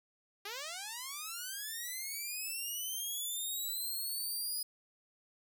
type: linear sweep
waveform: 5% pulse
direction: up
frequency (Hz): 389.4 to 4978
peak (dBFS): -29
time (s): 0.45-4.63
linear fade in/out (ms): 5
effects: none